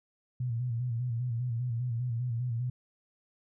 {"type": "tone with vibrato", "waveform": "sine", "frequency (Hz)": 120.3, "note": "B2", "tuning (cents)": -45, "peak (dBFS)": -29, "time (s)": [0.4, 2.7], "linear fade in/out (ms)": 5, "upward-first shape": "square", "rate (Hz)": 5, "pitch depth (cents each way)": 67, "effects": []}